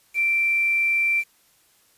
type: tone with quantisation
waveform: sine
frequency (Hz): 2349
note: D7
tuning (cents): 0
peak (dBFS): -18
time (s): 0.14-1.24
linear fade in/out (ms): 50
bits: 7
effects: white hiss -60 dBFS RMS until 1.97 s + resampled to 32000 Hz